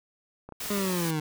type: clicks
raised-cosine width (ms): 1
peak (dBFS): -28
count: 5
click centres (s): 0.49 / 0.523 / 0.66 / 0.702 / 0.78
type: noise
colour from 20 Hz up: white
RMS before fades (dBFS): -35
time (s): 0.6-1.11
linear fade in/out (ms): 5
type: linear sweep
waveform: 25% pulse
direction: down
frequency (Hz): 207.7 to 150.7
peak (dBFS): -23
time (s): 0.7-1.2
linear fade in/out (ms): 5
effects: none